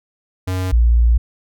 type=tone pair in turn; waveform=square / sine; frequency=92.5 / 58.27 Hz; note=F#2 / A#1; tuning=0 / 0 cents; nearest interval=minor sixth; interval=800 cents; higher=first; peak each=-19 / -9 dBFS; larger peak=second; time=0.47-0.72 / 0.72-1.18 s; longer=second; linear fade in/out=10 ms; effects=none